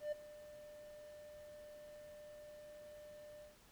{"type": "tone with ADSR envelope", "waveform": "triangle", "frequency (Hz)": 597, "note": "D5", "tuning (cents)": 28, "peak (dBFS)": -34, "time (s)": [0, 3.57], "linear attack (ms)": 120, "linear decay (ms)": 12, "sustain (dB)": -17, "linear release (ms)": 150, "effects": ["pink hiss -66 dBFS RMS until 3.71 s"]}